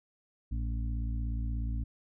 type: harmonic tone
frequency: 56.7 Hz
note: A#1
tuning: 47 cents flat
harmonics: 1 / 2 / 4 / 5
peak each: -31 / -38 / -44 / -48 dBFS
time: 0.51-1.84 s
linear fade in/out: 10 ms
effects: none